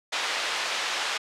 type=band-pass noise; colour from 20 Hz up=white; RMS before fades=-29 dBFS; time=0.12-1.18 s; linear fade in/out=10 ms; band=610 to 3700 Hz; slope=12 dB/octave; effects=low-pass 9000 Hz 12 dB/octave